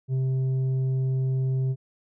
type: tone with tanh clipping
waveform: sine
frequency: 131.3 Hz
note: C3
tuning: 6 cents sharp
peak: -23 dBFS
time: 0.08-1.76 s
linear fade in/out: 50 ms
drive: 5 dB
effects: none